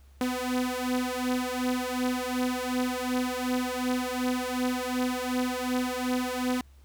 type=beating tone pair; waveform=sawtooth; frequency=250.1 / 252.8 Hz; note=B3 / B3; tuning=+22 / +41 cents; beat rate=2.7 Hz; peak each=-26 dBFS; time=0.21-6.61 s; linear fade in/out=2 ms; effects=added 68 Hz sine -51 dBFS peak until 6.84 s + pink hiss -65 dBFS RMS until 6.84 s